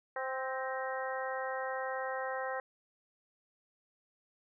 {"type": "harmonic tone with a mistuned harmonic", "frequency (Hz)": 261.6, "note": "C4", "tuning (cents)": 0, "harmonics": [2, 3, 4, 5, 6, 7], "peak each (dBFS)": [-38, -40, -43, -45, -44, -43], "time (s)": [0.16, 2.6], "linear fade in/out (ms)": 2, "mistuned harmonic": 7, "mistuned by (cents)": 37, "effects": []}